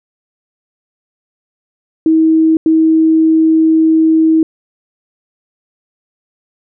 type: tone bursts at uneven times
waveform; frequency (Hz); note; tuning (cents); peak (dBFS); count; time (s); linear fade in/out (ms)
sine; 320; D#4; +49; -6; 2; 2.06-2.57 / 2.66-4.43; 2
effects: none